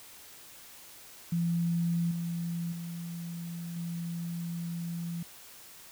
sine tone with level steps, 170 Hz, F3, 46 cents flat, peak -26 / -31 / -36 / -33 dBFS, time 1.32-5.23 s, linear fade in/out 5 ms, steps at 2.11 / 2.72 / 3.76 s, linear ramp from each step 5 ms, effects white hiss -51 dBFS RMS until 5.91 s

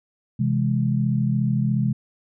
sine chord, C augmented, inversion none, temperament equal, 130.81 / 164.81 / 207.7 Hz, C3 / E3 / G#3, 0 / 0 / 0 cents, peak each -21 / -26 / -23 dBFS, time 0.39-1.93 s, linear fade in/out 10 ms, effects none

